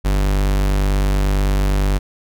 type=tone; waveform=45% pulse; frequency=49 Hz; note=G1; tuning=in tune; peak=-14 dBFS; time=0.04-1.99 s; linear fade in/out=20 ms; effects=none